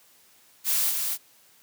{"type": "noise with echo", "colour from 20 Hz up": "blue", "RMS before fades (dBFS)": -24, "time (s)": [0.64, 0.94], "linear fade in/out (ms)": 50, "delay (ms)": 240, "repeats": 1, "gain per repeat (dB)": -4, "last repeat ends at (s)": 1.18, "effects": ["white hiss -58 dBFS RMS until 1.62 s", "high-pass 100 Hz 12 dB/octave"]}